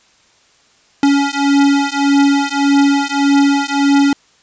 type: beating tone pair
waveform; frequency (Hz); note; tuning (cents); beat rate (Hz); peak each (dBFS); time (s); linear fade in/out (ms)
square; 280 / 281.7; C#4 / C#4; +18 / +28; 1.7; -14; 1.03-4.13; 2
effects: white hiss -52 dBFS RMS until 4.42 s + resampled to 16000 Hz